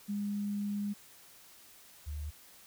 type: tone pair in turn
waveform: sine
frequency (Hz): 204.2 / 74.78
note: G#3 / D2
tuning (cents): -29 / +32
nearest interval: octave + perfect fourth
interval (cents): 1739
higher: first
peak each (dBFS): -32 / -36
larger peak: first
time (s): 0.08-0.94 / 2.06-2.31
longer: first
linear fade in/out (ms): 20
effects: white hiss -57 dBFS RMS until 2.66 s